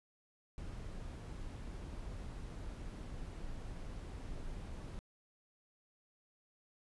brown noise, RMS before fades -45 dBFS, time 0.58-4.99 s, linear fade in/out 0 ms, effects resampled to 24000 Hz

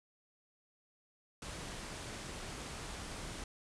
pink low-pass noise, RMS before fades -45 dBFS, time 1.42-3.44 s, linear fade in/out 2 ms, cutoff 10000 Hz, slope 48 dB/octave, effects none

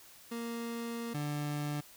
30% pulse tone pair in turn, 233.1 / 147.22 Hz, A#3 / D3, 0 / +5 cents, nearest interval minor sixth, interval 795 cents, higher first, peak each -34 / -31 dBFS, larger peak second, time 0.31-1.14 / 1.14-1.81 s, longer first, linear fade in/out 10 ms, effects white hiss -56 dBFS RMS until 1.96 s

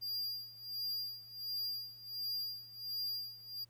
square tone with tremolo, 4798 Hz, D8, 36 cents sharp, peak -36 dBFS, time 0.01-3.65 s, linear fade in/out 20 ms, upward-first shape sine, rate 1.4 Hz, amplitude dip 85%, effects added 117 Hz sine -65 dBFS peak until 3.69 s + pink hiss -75 dBFS RMS until 3.69 s

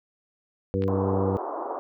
harmonic tone, 96.6 Hz, G2, 25 cents flat, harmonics 1 / 2 / 3 / 4 / 5, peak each -27 / -29 / -31 / -32 / -27 dBFS, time 0.74-1.37 s, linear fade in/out 0 ms
clicks, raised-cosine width 0.3 ms, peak -24 dBFS, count 2, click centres 0.822 / 0.838 s
white band-pass noise, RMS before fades -32 dBFS, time 0.88-1.79 s, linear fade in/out 0 ms, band 300 to 1100 Hz, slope 48 dB/octave
effects none

